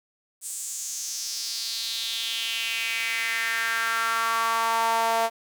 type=tone with high-pass filter sweep; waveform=sawtooth; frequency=227.6 Hz; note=A#3; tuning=41 cents flat; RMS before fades=-27 dBFS; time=0.41-5.3 s; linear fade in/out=50 ms; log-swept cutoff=8400 to 730 Hz; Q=3.9; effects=9-bit